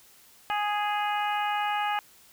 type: harmonic tone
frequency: 415.2 Hz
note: G#4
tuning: in tune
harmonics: 2 / 3 / 4 / 5 / 6 / 7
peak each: -27 / -33 / -35 / -39 / -38 / -38 dBFS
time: 0.5-1.99 s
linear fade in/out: 0 ms
effects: white hiss -56 dBFS RMS until 2.32 s